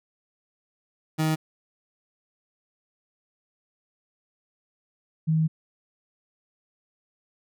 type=tone pair in turn; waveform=30% pulse / sine; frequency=157.1 / 158.83 Hz; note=D#3 / D#3; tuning=+17 / +36 cents; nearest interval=unison; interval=19 cents; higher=second; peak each=-19 dBFS; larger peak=neither; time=1.18-1.36 / 5.27-5.48 s; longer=second; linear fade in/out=20 ms; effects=none

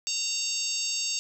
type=harmonic tone with a mistuned harmonic; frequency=922 Hz; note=A#5; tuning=19 cents flat; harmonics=3 / 4 / 5 / 6 / 7 / 8; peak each=-35 / -38 / -32 / -37 / -34 / -33 dBFS; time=0.07-1.19 s; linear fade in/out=0 ms; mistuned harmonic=8; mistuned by=+60 cents; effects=9-bit

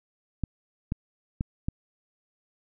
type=clicks; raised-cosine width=5 ms; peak=-15 dBFS; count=4; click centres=0.437 / 0.921 / 1.409 / 1.685 s; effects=none

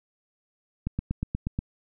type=click train; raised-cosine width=5 ms; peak=-15 dBFS; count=7; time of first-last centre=0.87-1.589 s; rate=8.34 Hz; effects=none

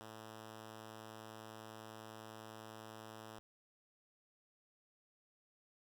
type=tone; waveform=5% pulse; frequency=110 Hz; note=A2; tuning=in tune; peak=-39 dBFS; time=0.01-3.39 s; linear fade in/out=0 ms; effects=none

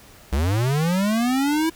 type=linear sweep; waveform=square; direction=up; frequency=61.8 to 329.6 Hz; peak=-19 dBFS; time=0.32-1.7 s; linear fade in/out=10 ms; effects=pink hiss -48 dBFS RMS until 1.75 s

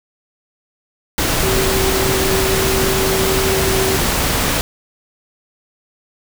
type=tone in noise; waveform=sine; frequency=383.3 Hz; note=G4; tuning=39 cents flat; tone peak=-18 dBFS; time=1.43-3.96 s; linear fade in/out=0 ms; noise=pink; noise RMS=-17 dBFS; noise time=1.18-4.61 s; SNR=-4 dB; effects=none

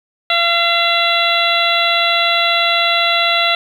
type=harmonic tone with a mistuned harmonic; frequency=683 Hz; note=F5; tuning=39 cents flat; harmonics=1 / 2 / 3 / 4 / 5 / 6; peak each=-19 / -19 / -19 / -19 / -19 / -19 dBFS; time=0.3-3.55 s; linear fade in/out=2 ms; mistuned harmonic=6; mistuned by=-64 cents; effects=7-bit

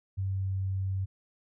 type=tone with pitch glide; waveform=sine; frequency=96.3 to 95.69 Hz; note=G2 to G2; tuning=-30 to -41 cents; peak=-28 dBFS; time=0.17-1.06 s; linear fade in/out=20 ms; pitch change=-11 cents; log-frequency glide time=0.27-0.53 s; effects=none

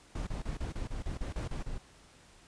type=noise bursts; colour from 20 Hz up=brown; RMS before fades=-36 dBFS; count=11; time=0.15-1.78 s; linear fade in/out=5 ms; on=120 ms; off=31 ms; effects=pink hiss -59 dBFS RMS until 2.47 s + resampled to 22050 Hz

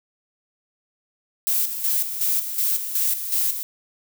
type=noise with tremolo; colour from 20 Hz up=violet; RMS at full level=-21 dBFS; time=1.47-3.63 s; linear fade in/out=0 ms; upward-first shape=square; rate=2.7 Hz; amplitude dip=60%; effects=none

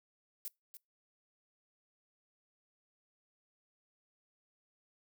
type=noise with echo; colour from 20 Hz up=violet; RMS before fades=-41 dBFS; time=0.45-0.48 s; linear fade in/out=0 ms; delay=290 ms; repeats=1; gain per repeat=-10 dB; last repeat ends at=0.77 s; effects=noise-tail reverb RT60 0.2 s tail -24 dB re dry

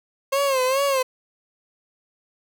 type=tone with vibrato; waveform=30% pulse; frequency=535 Hz; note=C5; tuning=38 cents sharp; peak=-16 dBFS; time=0.32-1.03 s; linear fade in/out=10 ms; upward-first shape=sine; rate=2.4 Hz; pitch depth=91 cents each way; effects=none

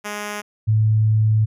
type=tone pair in turn; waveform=5% pulse / sine; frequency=207.7 / 108.79 Hz; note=G#3 / A2; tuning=0 / -19 cents; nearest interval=major seventh; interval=1119 cents; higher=first; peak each=-15 / -13 dBFS; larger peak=second; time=0.04-0.42 / 0.67-1.46 s; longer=second; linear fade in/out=20 ms; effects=resampled to 32000 Hz

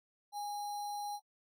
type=tone with sample-and-hold; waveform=sine; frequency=823 Hz; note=G#5; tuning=16 cents flat; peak=-37 dBFS; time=0.32-1.2 s; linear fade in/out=50 ms; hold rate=4900 Hz; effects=AAC 48 kbps

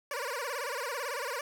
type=tone with vibrato; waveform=15% pulse; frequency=523.3 Hz; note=C5; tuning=in tune; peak=-27 dBFS; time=0.11-1.41 s; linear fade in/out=2 ms; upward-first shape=sine; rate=18 Hz; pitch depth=200 cents each way; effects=none

